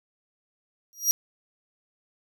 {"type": "tone with exponential growth", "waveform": "sawtooth", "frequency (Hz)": 5720, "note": "F8", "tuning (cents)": 41, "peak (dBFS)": -12, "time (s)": [0.93, 1.11], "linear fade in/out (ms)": 0, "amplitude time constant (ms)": 37, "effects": []}